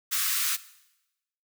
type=high-pass noise; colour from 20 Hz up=white; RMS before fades=-27 dBFS; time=0.11-0.57 s; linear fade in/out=20 ms; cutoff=1100 Hz; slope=96 dB/octave; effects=noise-tail reverb RT60 0.9 s tail -17 dB re dry